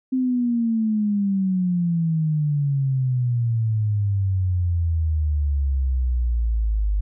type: exponential sweep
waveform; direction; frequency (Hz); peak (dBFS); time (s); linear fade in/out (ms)
sine; down; 261.6 to 49.78; -18; 0.12-7.01; 10
effects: none